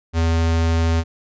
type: tone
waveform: square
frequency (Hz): 82.41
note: E2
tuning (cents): 0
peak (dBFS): -16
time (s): 0.13-1.04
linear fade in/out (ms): 50
effects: resampled to 16000 Hz